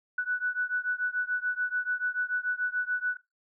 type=beating tone pair; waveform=sine; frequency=1480 / 1486.9 Hz; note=F#6 / F#6; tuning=0 / +8 cents; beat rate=6.9 Hz; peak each=-30 dBFS; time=0.18-3.17 s; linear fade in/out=5 ms; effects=noise-tail reverb RT60 0.2 s tail -17 dB re dry